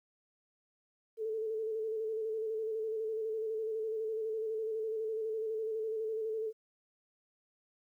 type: tone with vibrato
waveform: sine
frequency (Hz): 440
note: A4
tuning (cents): 0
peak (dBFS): -33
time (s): 1.17-6.53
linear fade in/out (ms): 50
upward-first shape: square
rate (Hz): 12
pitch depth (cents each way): 29
effects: 12-bit